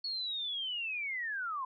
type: linear sweep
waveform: sine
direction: down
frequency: 4394 to 998 Hz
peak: -34 dBFS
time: 0.04-1.65 s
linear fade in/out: 5 ms
effects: none